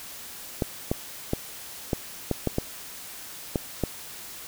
clicks, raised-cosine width 2 ms, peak -10 dBFS, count 9, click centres 0.622 / 0.915 / 1.334 / 1.932 / 2.313 / 2.473 / 2.584 / 3.558 / 3.837 s, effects white hiss -41 dBFS RMS until 4.47 s

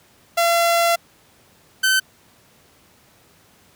sawtooth tone pair in turn, 681 / 1531.9 Hz, F5 / G6, -44 / -40 cents, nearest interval octave + major second, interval 1404 cents, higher second, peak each -11 dBFS, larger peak neither, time 0.37-0.96 / 1.83-2 s, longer first, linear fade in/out 10 ms, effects pink hiss -54 dBFS RMS until 3.75 s + high-pass 80 Hz 12 dB/octave

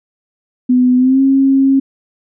sine tone with pitch glide, 250.7 to 270.3 Hz, B3 to C#4, +26 to -44 cents, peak -7 dBFS, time 0.69-1.8 s, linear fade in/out 10 ms, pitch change +130 cents, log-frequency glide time 0.97-1.21 s, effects none

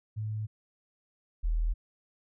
sine tone pair in turn, 107.7 / 40.34 Hz, A2 / E1, -37 / -37 cents, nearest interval octave + perfect fourth, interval 1700 cents, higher first, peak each -31 / -25 dBFS, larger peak second, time 0.16-0.47 / 1.43-1.74 s, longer neither, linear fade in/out 20 ms, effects none

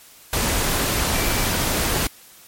sine tone in noise, 2326 Hz, D7, 17 cents flat, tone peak -32 dBFS, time 1.14-1.43 s, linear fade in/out 2 ms, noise pink, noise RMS -21 dBFS, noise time 0.33-2.07 s, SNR -14 dB, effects white hiss -47 dBFS RMS until 2.47 s + MP3 64 kbps

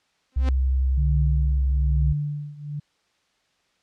sawtooth tone with exponential growth, 260 Hz, C4, 11 cents flat, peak -22 dBFS, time 0.32-0.49 s, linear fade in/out 2 ms, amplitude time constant 35 ms
sine tone with vibrato, 65.41 Hz, C2, in tune, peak -18 dBFS, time 0.36-2.13 s, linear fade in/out 10 ms, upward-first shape sine, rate 11 Hz, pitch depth 11 cents each way
sine tone with tremolo, 146.83 Hz, D3, in tune, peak -21 dBFS, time 0.97-2.8 s, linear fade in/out 10 ms, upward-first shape triangle, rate 1.1 Hz, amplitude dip 90%
effects white hiss -67 dBFS RMS until 3.82 s + low-pass 5000 Hz 12 dB/octave

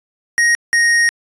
square tone pair in turn, 1876 / 1867.6 Hz, A#6 / A#6, +11 / +3 cents, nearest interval unison, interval 8 cents, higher first, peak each -11 dBFS, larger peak neither, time 0.38-0.55 / 0.73-1.09 s, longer second, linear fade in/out 0 ms, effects resampled to 22050 Hz

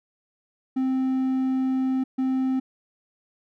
triangle tone bursts at uneven times, 261.5 Hz, C4, 1 cent flat, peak -19 dBFS, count 2, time 0.76-2.04 / 2.18-2.6 s, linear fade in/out 10 ms, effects none

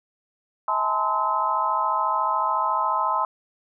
sine tone cluster, 644 / 840 / 894 / 1033 / 1287 Hz, E5 / G#5 / A5 / C6 / E6, -41 / +19 / +27 / -22 / -42 cents, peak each -32 / -29 / -28 / -23 / -27 dBFS, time 0.68-3.25 s, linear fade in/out 2 ms, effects none

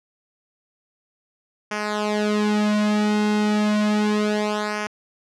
sawtooth tone with flanger, 210.3 Hz, G#3, 22 cents sharp, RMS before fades -21 dBFS, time 1.71-4.87 s, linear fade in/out 5 ms, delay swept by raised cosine 0.25 to 3.05 ms, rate 0.32 Hz, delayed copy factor -0.85, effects low-pass 6000 Hz 12 dB/octave

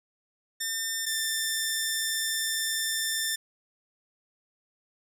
10% pulse tone pair in turn, 1800 / 1784.5 Hz, A6 / A6, +39 / +24 cents, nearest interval unison, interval 15 cents, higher first, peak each -20 / -18 dBFS, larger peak second, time 0.6-1.06 / 1.06-3.36 s, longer second, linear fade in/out 10 ms, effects none

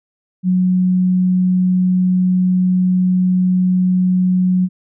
sine tone, 183.2 Hz, F#3, 17 cents flat, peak -11 dBFS, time 0.43-4.69 s, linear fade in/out 50 ms, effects none

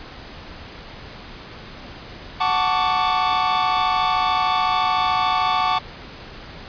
45% pulse chord, D major seventh, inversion first, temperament equal with one note detuned, 740 / 880 / 1121 / 1174.7 Hz, F#5 / A5 / C#6 / D6, 0 / 0 / +19 / 0 cents, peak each -23 dBFS, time 2.4-5.79 s, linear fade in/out 10 ms, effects pink hiss -38 dBFS RMS until 6.68 s + resampled to 11025 Hz

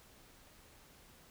silence, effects pink hiss -61 dBFS RMS until 1.3 s

